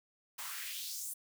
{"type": "noise with high-pass filter sweep", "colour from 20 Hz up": "white", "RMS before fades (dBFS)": -42, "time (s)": [0.38, 1.14], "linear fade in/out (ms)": 10, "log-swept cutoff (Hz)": [870, 9700], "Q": 2.3, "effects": []}